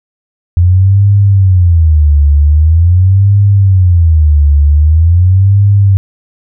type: tone with vibrato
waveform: sine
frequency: 85.4 Hz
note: F2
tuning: 38 cents flat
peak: -3 dBFS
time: 0.57-5.97 s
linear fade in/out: 0 ms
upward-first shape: sine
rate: 0.44 Hz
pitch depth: 290 cents each way
effects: none